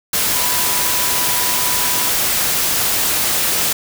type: tone in noise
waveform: sine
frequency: 987.8 Hz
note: B5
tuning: in tune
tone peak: -27 dBFS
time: 0.35-2.09 s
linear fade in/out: 5 ms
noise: white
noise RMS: -17 dBFS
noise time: 0.13-3.73 s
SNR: -13 dB
effects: none